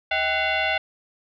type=tone with frequency modulation; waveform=sine; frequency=637 Hz; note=D#5; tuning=41 cents sharp; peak=-20 dBFS; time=0.11-0.78 s; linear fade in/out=5 ms; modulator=708 Hz; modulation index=3.7; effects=none